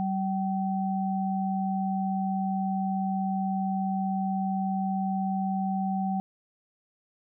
sine tone pair together, 191.75 / 767 Hz, G3 / G5, -38 / -38 cents, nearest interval 2 octaves, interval 2400 cents, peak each -27 / -30 dBFS, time 0-6.2 s, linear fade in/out 0 ms, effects none

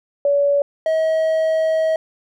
sine / triangle tone pair in turn, 569 / 638.7 Hz, C#5 / D#5, +45 / +45 cents, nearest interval major second, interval 200 cents, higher second, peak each -13 dBFS, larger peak neither, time 0.25-0.62 / 0.86-1.96 s, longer second, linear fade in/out 2 ms, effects none

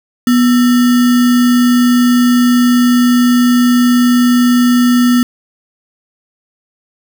sine tone with sample-and-hold, 244.6 Hz, B3, 16 cents flat, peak -6 dBFS, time 0.27-5.23 s, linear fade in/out 2 ms, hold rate 1575 Hz, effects none

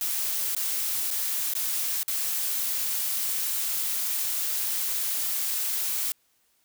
blue noise with dropouts, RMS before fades -28 dBFS, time 0.01-6.12 s, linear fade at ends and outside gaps 1 ms, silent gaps 0.55-0.565 / 1.105-1.111 / 1.537-1.551 / 2.031-2.08 s, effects white hiss -68 dBFS RMS until 6.64 s

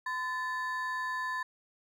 triangle ring-modulated tone, 1385 Hz, F6, 15 cents flat, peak -27 dBFS, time 0.06-1.43 s, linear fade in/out 5 ms, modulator 366 Hz, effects none

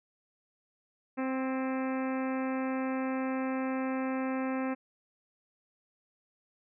harmonic tone with a mistuned harmonic, 262 Hz, C4, 2 cents sharp, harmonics 1 / 2 / 3 / 4 / 5 / 6 / 7 / 8 / 9 / 10, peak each -31 / -37 / -41 / -43 / -45 / -47 / -48 / -49 / -50 / -51 dBFS, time 1.17-4.75 s, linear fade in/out 20 ms, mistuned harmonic 6, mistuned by +28 cents, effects none

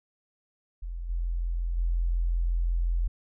sine tone with level steps, 42.78 Hz, F1, 35 cents flat, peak -32 / -26 / -23 dBFS, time 0.82-3.08 s, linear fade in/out 10 ms, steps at 1.09 / 1.77 s, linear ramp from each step 10 ms, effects none

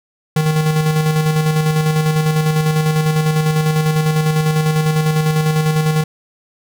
square tone with tremolo, 155.56 Hz, D#3, in tune, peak -12 dBFS, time 0.36-6.04 s, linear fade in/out 5 ms, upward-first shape square, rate 10 Hz, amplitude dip 40%, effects none

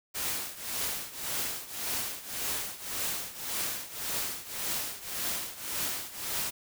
white noise with tremolo, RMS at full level -31 dBFS, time 0.14-6.51 s, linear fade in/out 20 ms, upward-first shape triangle, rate 1.8 Hz, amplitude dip 85%, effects none

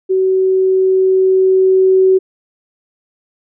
sine tone with level ramp, 377.5 Hz, F#4, 35 cents sharp, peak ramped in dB -10 to -6 dBFS, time 0.09-2.19 s, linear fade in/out 20 ms, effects none

